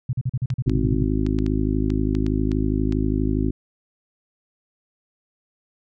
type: tone bursts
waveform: sine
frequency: 126.1 Hz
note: B2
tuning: 36 cents sharp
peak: -19 dBFS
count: 12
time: 0.09-1.033 s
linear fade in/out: 5 ms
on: 41 ms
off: 41 ms
type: clicks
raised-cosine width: 0.2 ms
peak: -19 dBFS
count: 10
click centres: 0.503 / 0.696 / 1.265 / 1.388 / 1.464 / 1.903 / 2.151 / 2.265 / 2.517 / 2.924 s
type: harmonic tone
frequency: 52.4 Hz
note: G#1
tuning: 16 cents sharp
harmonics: 1 / 2 / 3 / 4 / 5 / 6 / 7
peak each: -24 / -26 / -29 / -31 / -24 / -28 / -30 dBFS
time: 0.66-3.51 s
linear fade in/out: 10 ms
effects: none